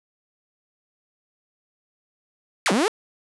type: exponential two-way sweep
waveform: sawtooth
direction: down then up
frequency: 2489 to 178.6 to 468.5 Hz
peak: -14 dBFS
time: 2.66-2.88 s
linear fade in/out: 0 ms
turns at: 2.72 s
effects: resampled to 24000 Hz + 9-bit